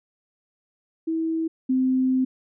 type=tone pair in turn; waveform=sine; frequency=324.2 / 259 Hz; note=E4 / C4; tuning=-29 / -17 cents; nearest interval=major third; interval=388 cents; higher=first; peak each=-22 / -18 dBFS; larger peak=second; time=1.07-1.48 / 1.69-2.25 s; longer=second; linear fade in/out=10 ms; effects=none